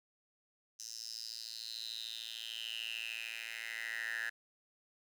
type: tone with high-pass filter sweep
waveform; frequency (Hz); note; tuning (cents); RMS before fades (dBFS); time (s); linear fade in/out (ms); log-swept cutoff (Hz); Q
10% pulse; 113.4; A#2; -47; -43; 0.79-4.3; 10; 5800 to 1700; 8
effects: none